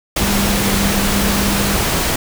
sine tone in noise, 199.8 Hz, G3, 33 cents sharp, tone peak -18 dBFS, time 0.2-1.76 s, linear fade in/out 5 ms, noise pink, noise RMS -17 dBFS, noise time 0.16-2.16 s, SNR -4 dB, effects none

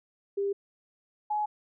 sine tone pair in turn, 398.9 / 843.1 Hz, G4 / G#5, +30 / +26 cents, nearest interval octave + minor second, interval 1296 cents, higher second, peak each -26 dBFS, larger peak neither, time 0.37-0.53 / 1.3-1.46 s, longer neither, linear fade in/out 10 ms, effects none

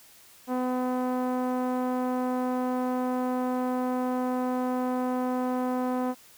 sawtooth tone with low-pass filter, 252.5 Hz, B3, 39 cents sharp, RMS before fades -28 dBFS, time 0.47-6.15 s, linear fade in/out 50 ms, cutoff 980 Hz, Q 1.4, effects white hiss -54 dBFS RMS until 6.37 s

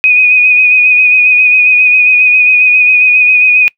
sine tone with vibrato, 2489 Hz, D#7, in tune, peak -3 dBFS, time 0.04-3.68 s, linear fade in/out 0 ms, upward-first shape sine, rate 7.4 Hz, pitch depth 28 cents each way, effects noise-tail reverb RT60 0.1 s tail -24 dB re dry

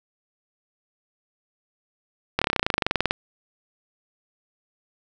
slowing click train, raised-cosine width 0.3 ms, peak -4 dBFS, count 20, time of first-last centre 2.39-3.109 s, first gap 26 ms, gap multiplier 1.04, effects none

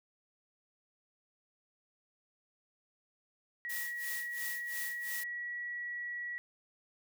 sine tone with pitch glide, 1916 to 1930.4 Hz, A#6 to B6, +47 to -40 cents, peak -37 dBFS, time 3.65-6.38 s, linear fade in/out 0 ms, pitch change +13 cents, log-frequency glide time 4.89-5.55 s
blue noise with tremolo, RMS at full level -40 dBFS, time 3.69-5.24 s, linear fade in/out 10 ms, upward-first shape sine, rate 2.9 Hz, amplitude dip 90%
effects none

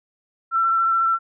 sine tone with vibrato, 1346 Hz, E6, 36 cents sharp, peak -16 dBFS, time 0.51-1.19 s, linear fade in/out 50 ms, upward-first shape triangle, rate 14 Hz, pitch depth 19 cents each way, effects none

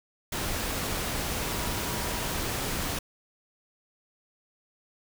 sine tone in noise, 962 Hz, B5, 46 cents flat, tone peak -42 dBFS, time 1.41-2.4 s, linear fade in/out 5 ms, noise pink, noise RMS -31 dBFS, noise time 0.32-2.99 s, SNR -14 dB, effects none

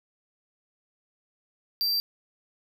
square tone, 4699 Hz, D8, in tune, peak -24 dBFS, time 1.81-2 s, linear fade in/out 0 ms, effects none

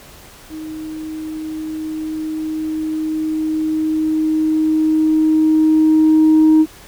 sine tone with level ramp, 313.2 Hz, D#4, 11 cents sharp, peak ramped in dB -26 to -5 dBFS, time 0.49-6.66 s, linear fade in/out 50 ms, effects tanh soft clip ceiling -5 dBFS + pink hiss -41 dBFS RMS until 6.87 s

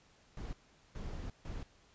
brown noise bursts at uneven times, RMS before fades -42 dBFS, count 3, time 0.37-0.53 / 0.95-1.3 / 1.45-1.63 s, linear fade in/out 2 ms, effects pink hiss -66 dBFS RMS until 1.94 s + resampled to 16000 Hz

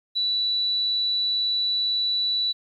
sine tone, 3951 Hz, B7, in tune, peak -21 dBFS, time 0.15-2.53 s, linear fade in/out 20 ms, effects 10-bit

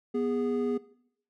triangle tone pair together, 244.3 / 411.7 Hz, B3 / G#4, -19 / -15 cents, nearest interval major sixth, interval 904 cents, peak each -27 dBFS, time 0.14-0.78 s, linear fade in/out 10 ms, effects noise-tail reverb RT60 0.7 s tail -19 dB re dry

